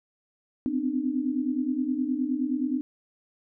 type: tone cluster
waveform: sine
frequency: 252.1 / 261.7 / 301.5 Hz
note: B3 / C4 / D4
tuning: +36 / 0 / +46 cents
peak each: -29 dBFS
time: 0.66-2.81 s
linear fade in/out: 0 ms
effects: none